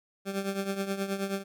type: tone with tremolo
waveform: 20% pulse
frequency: 196 Hz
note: G3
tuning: in tune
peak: -22 dBFS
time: 0.25-1.44 s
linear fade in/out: 50 ms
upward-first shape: triangle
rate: 9.4 Hz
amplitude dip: 75%
effects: none